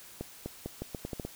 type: accelerating click train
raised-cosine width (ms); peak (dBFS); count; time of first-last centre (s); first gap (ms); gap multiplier
2; -22; 9; 0.21-1.25; 250; 0.8
effects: white hiss -51 dBFS RMS until 1.35 s